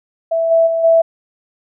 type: tone with level steps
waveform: sine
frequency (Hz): 659.3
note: E5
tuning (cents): 0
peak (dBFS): -13 / -8 / -14 / -7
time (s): 0.31-1.02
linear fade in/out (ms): 10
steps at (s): 0.5 / 0.66 / 0.83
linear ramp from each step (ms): 20
effects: none